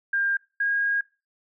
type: tone pair in turn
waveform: sine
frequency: 1601 / 1632.8 Hz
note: G6 / G#6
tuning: +36 / -30 cents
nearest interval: unison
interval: 34 cents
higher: second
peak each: -21 dBFS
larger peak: neither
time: 0.13-0.37 / 0.6-1.01 s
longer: second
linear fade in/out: 5 ms
effects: noise-tail reverb RT60 0.3 s tail -22 dB re dry